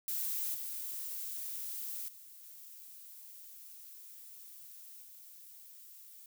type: noise with level steps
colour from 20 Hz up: violet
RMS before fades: -36 / -41 / -54 / -52 / -54 dBFS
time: 0.08-6.26 s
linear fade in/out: 2 ms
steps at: 0.54 / 2.08 / 2.43 / 5.02 s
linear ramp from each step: 5 ms
effects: none